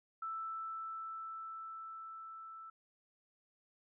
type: tone with level ramp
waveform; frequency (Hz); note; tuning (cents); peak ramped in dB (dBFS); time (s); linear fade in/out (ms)
sine; 1322; E6; +5; -38 to -48; 0.22-2.7; 5
effects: none